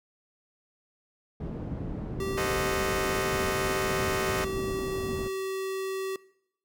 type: low-pass noise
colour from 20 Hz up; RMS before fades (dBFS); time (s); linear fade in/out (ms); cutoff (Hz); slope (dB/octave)
white; -35; 1.4-5.28; 5; 250; 12
type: tone with pitch glide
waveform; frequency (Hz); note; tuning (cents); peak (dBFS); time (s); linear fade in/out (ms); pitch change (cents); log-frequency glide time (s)
square; 388.2 to 383.1; G4 to G4; -17 to -40; -31; 2.2-6.16; 2; -23; 2.51-5.42
type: chord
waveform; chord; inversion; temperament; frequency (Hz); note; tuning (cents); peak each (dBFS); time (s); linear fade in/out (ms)
15% pulse; A diminished seventh; none; equal; 440 / 523.3 / 622.3 / 740; A4 / C5 / Eb5 / Gb5; 0 / 0 / 0 / 0; -30 / -28 / -26 / -31; 2.37-4.45; 10
effects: noise-tail reverb RT60 0.8 s tail -22 dB re dry